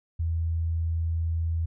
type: tone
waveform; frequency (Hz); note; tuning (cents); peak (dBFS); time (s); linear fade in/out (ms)
sine; 82.41; E2; 0; -24; 0.19-1.66; 10
effects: none

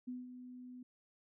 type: tone with ADSR envelope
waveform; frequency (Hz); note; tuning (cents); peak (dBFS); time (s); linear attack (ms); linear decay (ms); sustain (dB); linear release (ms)
sine; 250; B3; +21; -39; 0.07-0.83; 14; 180; -9; 5
effects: none

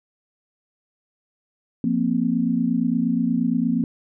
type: chord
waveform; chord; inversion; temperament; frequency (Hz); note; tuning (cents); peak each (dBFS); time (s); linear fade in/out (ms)
sine; F suspended fourth; none; equal; 174.61 / 233.1 / 261.6; F3 / Bb3 / C4; 0 / 0 / 0; -25 / -21 / -23; 1.84-3.84; 2
effects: none

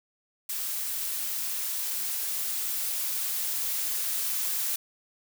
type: noise with level ramp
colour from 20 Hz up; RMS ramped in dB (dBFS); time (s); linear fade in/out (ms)
blue; -32 to -29; 0.49-4.76; 5
effects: none

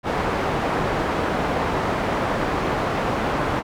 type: low-pass noise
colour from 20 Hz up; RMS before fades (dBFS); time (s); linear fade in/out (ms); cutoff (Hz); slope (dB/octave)
white; -23; 0.03-3.63; 50; 1000; 12
effects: none

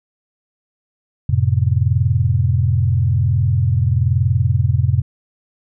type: chord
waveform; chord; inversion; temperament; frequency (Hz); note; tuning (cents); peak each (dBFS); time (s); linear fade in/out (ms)
sine; F major; none; equal with one note detuned; 89.45 / 110 / 130.81; F2 / A2 / C3; +42 / 0 / 0; -17; 1.29-5.02; 5
effects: none

